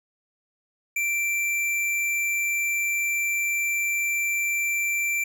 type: tone with hard clipping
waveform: sine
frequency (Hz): 2349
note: D7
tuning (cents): 0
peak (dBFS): -24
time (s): 0.96-5.24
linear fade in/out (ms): 5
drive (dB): 15
effects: none